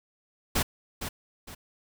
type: noise with echo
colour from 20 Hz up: pink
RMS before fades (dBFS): -25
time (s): 0.55-0.63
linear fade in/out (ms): 10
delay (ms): 460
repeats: 2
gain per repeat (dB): -9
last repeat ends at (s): 1.55
effects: none